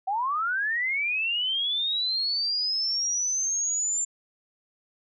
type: linear sweep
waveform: sine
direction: up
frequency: 740 to 7300 Hz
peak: -24 dBFS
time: 0.07-4.05 s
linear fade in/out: 10 ms
effects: none